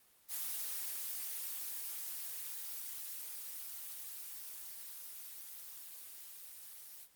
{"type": "noise with level ramp", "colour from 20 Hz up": "blue", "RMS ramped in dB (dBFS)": [-39, -52], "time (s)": [0.28, 7.08], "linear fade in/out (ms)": 50, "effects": ["white hiss -67 dBFS RMS until 7.15 s", "Opus 24 kbps"]}